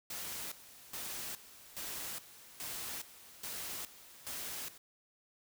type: noise with tremolo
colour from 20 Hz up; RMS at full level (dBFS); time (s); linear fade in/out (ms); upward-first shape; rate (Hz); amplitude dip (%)
white; -42; 0.1-4.78; 5; square; 1.2; 80
effects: none